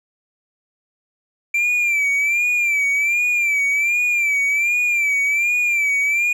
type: tone with vibrato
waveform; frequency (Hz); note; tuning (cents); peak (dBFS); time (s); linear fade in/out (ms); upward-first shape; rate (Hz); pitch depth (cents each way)
triangle; 2349; D7; 0; -14; 1.54-6.33; 5; sine; 1.3; 76
effects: none